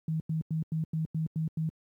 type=tone bursts; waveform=sine; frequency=159.2 Hz; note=D#3; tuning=40 cents sharp; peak=-27 dBFS; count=8; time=0.08-1.691 s; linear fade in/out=2 ms; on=120 ms; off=93 ms; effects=high-pass 80 Hz 12 dB/octave + 11-bit